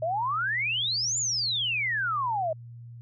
sine exponential two-way sweep, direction up then down, 612 to 7220 to 612 Hz, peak -25 dBFS, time 0.02-2.53 s, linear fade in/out 5 ms, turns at 1.18 s, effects added 118 Hz sine -41 dBFS peak until 3.01 s

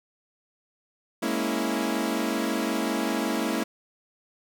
sawtooth chord, A# half-diminished seventh, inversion third, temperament equal, 207.7 / 233.1 / 277.2 / 329.6 Hz, G#3 / A#3 / C#4 / E4, 0 / 0 / 0 / 0 cents, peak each -28 / -26 / -27 / -26 dBFS, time 1.22-3.64 s, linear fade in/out 10 ms, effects none

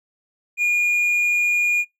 triangle tone, 2431 Hz, D#7, 41 cents flat, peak -15 dBFS, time 0.57-1.85 s, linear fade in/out 50 ms, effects noise-tail reverb RT60 0.2 s tail -23 dB re dry

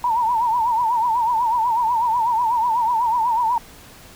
sine tone with vibrato, 932.3 Hz, A#5, in tune, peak -16 dBFS, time 0.04-3.58 s, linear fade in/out 2 ms, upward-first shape triangle, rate 8.1 Hz, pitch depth 130 cents each way, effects pink hiss -44 dBFS RMS until 4.15 s

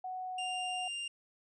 sine tone with pitch glide, 742 to 733.1 Hz, F#5 to F#5, +5 to -16 cents, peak -37 dBFS, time 0.04-0.88 s, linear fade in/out 5 ms, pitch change -21 cents, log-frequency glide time 0.2-0.67 s
45% pulse tone, 2794 Hz, F7, in tune, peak -37 dBFS, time 0.38-1.08 s, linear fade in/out 5 ms
effects resampled to 22050 Hz

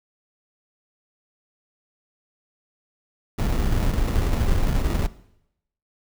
brown noise with sample-and-hold, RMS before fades -21 dBFS, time 3.38-5.07 s, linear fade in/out 10 ms, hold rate 1575 Hz, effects noise-tail reverb RT60 0.8 s tail -18 dB re dry

